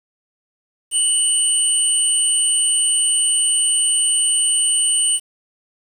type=tone pair together; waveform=sine; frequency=2960 / 8870 Hz; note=F#7 / C#9; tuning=0 / 0 cents; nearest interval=octave + perfect fifth; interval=1900 cents; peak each=-21 / -15 dBFS; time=0.91-5.2 s; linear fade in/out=50 ms; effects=7-bit